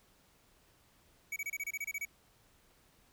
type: tone bursts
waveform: square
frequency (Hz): 2267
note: C#7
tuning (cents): +38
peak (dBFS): -36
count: 11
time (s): 1.32-2.052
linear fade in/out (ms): 5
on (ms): 42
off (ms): 27
effects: pink hiss -67 dBFS RMS until 3.12 s